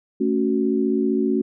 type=chord; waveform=sine; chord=F# minor; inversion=first; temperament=just; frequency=222 / 277.5 / 370 Hz; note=A3 / C#4 / F#4; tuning=+16 / +2 / 0 cents; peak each=-22 dBFS; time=0.2-1.42 s; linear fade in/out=10 ms; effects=none